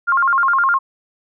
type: tone with vibrato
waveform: sine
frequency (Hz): 1227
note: D#6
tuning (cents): -25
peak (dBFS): -12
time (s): 0.07-0.79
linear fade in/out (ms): 20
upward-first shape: square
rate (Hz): 9.7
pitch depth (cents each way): 230
effects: none